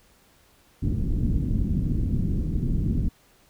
pink low-pass noise, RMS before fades -24 dBFS, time 0.82-3.09 s, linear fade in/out 10 ms, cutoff 260 Hz, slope 24 dB/octave, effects pink hiss -59 dBFS RMS until 3.49 s

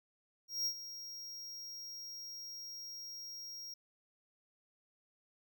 square tone with ADSR envelope, 5600 Hz, F8, 4 cents sharp, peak -32 dBFS, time 0.48-3.74 s, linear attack 180 ms, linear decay 74 ms, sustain -13 dB, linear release 4 ms, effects none

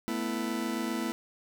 40% pulse chord, A suspended second, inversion none, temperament just, 220 / 247.5 / 330 Hz, A3 / B3 / E4, 0 / +4 / +2 cents, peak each -34 dBFS, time 0.08-1.12 s, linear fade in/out 0 ms, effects none

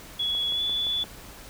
sine tone with pitch glide, 3371 to 3446 Hz, G#7 to A7, +25 to -37 cents, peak -24 dBFS, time 0.19-1.04 s, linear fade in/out 10 ms, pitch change +38 cents, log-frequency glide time 0.52-0.61 s
click train, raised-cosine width 1 ms, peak -27 dBFS, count 5, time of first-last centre 0.35-1.041 s, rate 5.79 Hz
effects added 50 Hz sine -53 dBFS peak until 1.49 s + pink hiss -45 dBFS RMS until 1.49 s

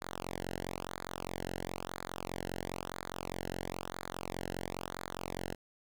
sawtooth tone with flanger, 44.88 Hz, F1, 48 cents sharp, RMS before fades -41 dBFS, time 0.01-5.55 s, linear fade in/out 10 ms, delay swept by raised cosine 0.35 to 0.86 ms, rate 1 Hz, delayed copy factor -1, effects none

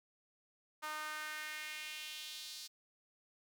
sawtooth tone with high-pass filter sweep, 306.2 Hz, D#4, 28 cents flat, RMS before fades -45 dBFS, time 0.82-2.68 s, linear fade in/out 20 ms, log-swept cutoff 1100 to 4600 Hz, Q 2.3, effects none

